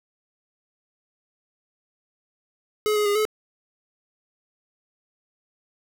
square tone with pitch steps, 424.9 / 419.3 / 408.7 / 429.7 Hz, G#4 / G#4 / G#4 / A4, +40 / +17 / -28 / -41 cents, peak -20 dBFS, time 2.86-3.252 s, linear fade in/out 0 ms, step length 98 ms, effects none

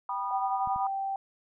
sine chord, G augmented, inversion none, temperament just, 784 / 980 / 1225 Hz, G5 / B5 / D#6, 0 / -14 / -27 cents, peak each -36 / -32 / -35 dBFS, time 0.09-0.87 s, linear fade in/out 2 ms
sine tone with pitch glide, 773 to 780.6 Hz, G5 to G5, -24 to -8 cents, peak -29 dBFS, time 0.31-1.16 s, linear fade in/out 2 ms, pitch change +16 cents, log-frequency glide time 0.7-0.91 s
clicks, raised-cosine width 5 ms, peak -33 dBFS, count 2, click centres 0.674 / 0.761 s
effects none

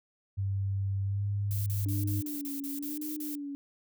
sine tone with pitch glide, 98 to 101.16 Hz, G2 to G#2, 0 to -45 cents, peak -28 dBFS, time 0.37-2.22 s, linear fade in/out 20 ms, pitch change +55 cents, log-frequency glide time 1.04-1.24 s
violet noise bursts, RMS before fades -40 dBFS, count 10, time 1.51-3.352 s, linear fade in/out 0 ms, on 150 ms, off 38 ms
sine tone with vibrato, 291 Hz, D4, 16 cents flat, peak -35 dBFS, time 1.86-3.55 s, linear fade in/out 0 ms, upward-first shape sine, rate 1 Hz, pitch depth 72 cents each way
effects none

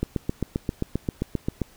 click train, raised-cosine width 3 ms, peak -11 dBFS, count 13, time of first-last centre 0.03-1.617 s, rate 7.56 Hz, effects pink hiss -54 dBFS RMS until 1.76 s

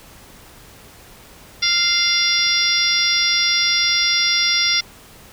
harmonic tone, 697 Hz, F5, 4 cents flat, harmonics 2 / 3 / 4 / 5 / 6 / 7 / 8, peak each -28 / -21 / -29 / -21 / -27 / -21 / -20 dBFS, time 1.62-4.81 s, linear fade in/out 10 ms, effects pink hiss -44 dBFS RMS until 5.32 s

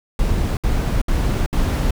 brown noise bursts, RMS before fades -18 dBFS, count 4, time 0.19-1.908 s, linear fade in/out 2 ms, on 380 ms, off 66 ms, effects none

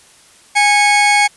40% pulse tone pair together, 824.1 / 2200 Hz, G#5 / C#7, -14 / -14 cents, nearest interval octave + perfect fourth, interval 1700 cents, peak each -11 dBFS, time 0.55-1.28 s, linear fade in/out 20 ms, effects white hiss -46 dBFS RMS until 1.36 s + resampled to 24000 Hz

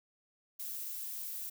violet noise, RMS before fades -41 dBFS, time 0.59-1.5 s, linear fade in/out 10 ms, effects none

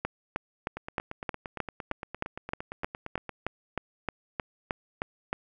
two click trains, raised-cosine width 0.5 ms, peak -14 / -21 dBFS, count 18 / 23, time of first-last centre 0.05-5.33 / 0.77-3.293 s, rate 3.22 / 8.72 Hz, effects none

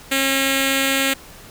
5% pulse tone with notch filter, 270.8 Hz, C#4, 40 cents flat, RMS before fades -19 dBFS, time 0.11-1.14 s, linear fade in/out 10 ms, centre 960 Hz, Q 1, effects pink hiss -42 dBFS RMS until 1.5 s

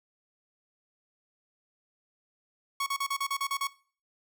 sawtooth tone bursts, 1108.7 Hz, C#6, in tune, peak -24 dBFS, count 9, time 2.8-3.672 s, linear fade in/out 5 ms, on 64 ms, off 37 ms, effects noise-tail reverb RT60 0.4 s tail -19 dB re dry

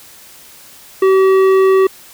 sine tone with tanh clipping, 382.1 Hz, G4, 44 cents flat, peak -9 dBFS, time 1.02-1.87 s, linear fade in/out 5 ms, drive 12 dB, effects white hiss -40 dBFS RMS until 2.13 s

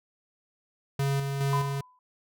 square tone with tremolo, 138.59 Hz, C#3, in tune, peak -25 dBFS, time 0.99-1.81 s, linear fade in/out 5 ms, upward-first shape square, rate 2.4 Hz, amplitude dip 40%
sine tone with exponential decay, 1002 Hz, B5, 25 cents sharp, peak -24 dBFS, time 1.53-1.99 s, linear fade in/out 2 ms, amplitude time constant 100 ms
effects none

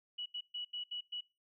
sine tone bursts at uneven times, 2936 Hz, F#7, 14 cents flat, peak -38 dBFS, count 6, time 0.18-0.26 / 0.34-0.41 / 0.54-0.65 / 0.73-0.84 / 0.91-1.01 / 1.12-1.21 s, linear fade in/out 10 ms, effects noise-tail reverb RT60 0.3 s tail -23 dB re dry

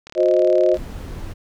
click train, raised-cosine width 0.2 ms, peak -20 dBFS, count 27, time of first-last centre 0.07-0.771 s, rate 37.1 Hz
sine chord, C diminished, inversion second, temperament equal with one note detuned, 361.3 / 523.3 / 622.3 Hz, Gb4 / C5 / Eb5, -41 / 0 / 0 cents, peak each -17 / -18 / -16 dBFS, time 0.15-0.78 s, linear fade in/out 50 ms
brown noise, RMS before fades -31 dBFS, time 0.73-1.34 s, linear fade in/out 20 ms
effects none

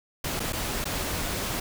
pink noise with dropouts, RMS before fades -30 dBFS, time 0.24-1.6 s, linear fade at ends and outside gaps 5 ms, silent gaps 0.396-0.401 / 0.525-0.53 / 0.843-0.854 s, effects none

